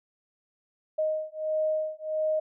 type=beating tone pair; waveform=sine; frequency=622 / 623.5 Hz; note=D#5 / D#5; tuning=-1 / +3 cents; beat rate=1.5 Hz; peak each=-29 dBFS; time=0.98-2.4 s; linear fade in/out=10 ms; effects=none